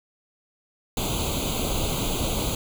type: noise with comb filter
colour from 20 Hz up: pink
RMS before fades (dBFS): -26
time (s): 0.97-2.55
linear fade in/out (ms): 2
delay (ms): 0.28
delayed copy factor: +1
effects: none